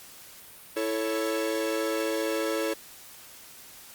45% pulse chord, A major, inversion second, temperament equal, 329.6 / 440 / 554.4 Hz, E4 / A4 / C#5, 0 / 0 / 0 cents, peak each -31 dBFS, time 0.76-2.74 s, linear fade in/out 10 ms, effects white hiss -48 dBFS RMS until 3.94 s + Opus 48 kbps

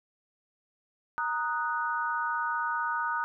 sine chord, D# minor, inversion second, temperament equal, 932.3 / 1244.5 / 1480 Hz, A#5 / D#6 / F#6, 0 / 0 / 0 cents, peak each -32 dBFS, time 1.18-3.24 s, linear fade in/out 0 ms, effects none

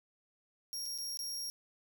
sawtooth tone with dropouts, 5588 Hz, F8, in tune, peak -35 dBFS, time 0.73-1.5 s, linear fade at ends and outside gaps 0 ms, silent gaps 0.857-0.861 / 0.978-0.985 / 1.172-1.191 s, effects 12-bit

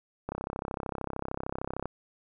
click train, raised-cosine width 1 ms, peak -19 dBFS, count 53, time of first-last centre 0.29-1.856 s, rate 33.2 Hz, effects none

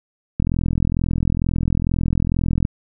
click train, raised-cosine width 5 ms, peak -7 dBFS, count 96, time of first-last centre 0.4-2.651 s, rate 42.2 Hz, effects none

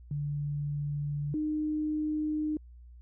sine tone pair in turn, 145.6 / 305.6 Hz, D3 / D#4, -15 / -31 cents, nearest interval octave + minor second, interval 1284 cents, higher second, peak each -30 / -28 dBFS, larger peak second, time 0.11-1.34 / 1.34-2.57 s, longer neither, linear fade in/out 2 ms, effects added 60 Hz sine -48 dBFS peak until 3.01 s

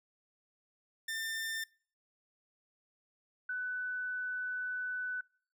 sawtooth / sine tone pair in turn, 1795 / 1496.5 Hz, A6 / F#6, +34 / +19 cents, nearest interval minor third, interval 315 cents, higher first, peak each -32 / -34 dBFS, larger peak first, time 1.08-1.64 / 3.49-5.21 s, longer second, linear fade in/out 5 ms, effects noise-tail reverb RT60 0.5 s tail -26 dB re dry

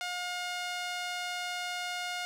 sawtooth tone with band-pass filter, 715 Hz, F5, 41 cents sharp, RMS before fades -36 dBFS, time 0.01-2.25 s, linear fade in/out 0 ms, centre 3100 Hz, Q 0.6, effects none

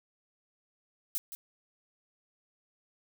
violet noise with echo, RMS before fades -32 dBFS, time 1.15-1.18 s, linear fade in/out 0 ms, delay 170 ms, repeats 1, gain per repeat -10 dB, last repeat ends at 1.35 s, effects none

